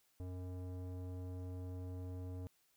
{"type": "tone with low-pass filter", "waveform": "square", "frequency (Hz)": 91.1, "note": "F#2", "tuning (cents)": -26, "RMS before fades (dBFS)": -45, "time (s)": [0.2, 2.47], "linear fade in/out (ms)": 0, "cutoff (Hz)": 560, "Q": 1, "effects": ["white hiss -75 dBFS RMS until 2.76 s"]}